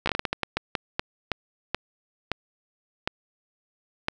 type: slowing click train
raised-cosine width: 0.3 ms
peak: -8 dBFS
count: 17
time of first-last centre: 0.06-4.084 s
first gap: 14 ms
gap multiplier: 1.33
effects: none